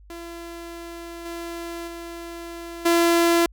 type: tone with level steps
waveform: sawtooth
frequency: 339.2 Hz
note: E4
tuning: 50 cents sharp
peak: -31 / -27 / -30 / -12 dBFS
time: 0.1-3.46 s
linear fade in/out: 2 ms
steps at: 1.25 / 1.87 / 2.85 s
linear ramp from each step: 10 ms
effects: added 50 Hz sine -46 dBFS peak until 3.52 s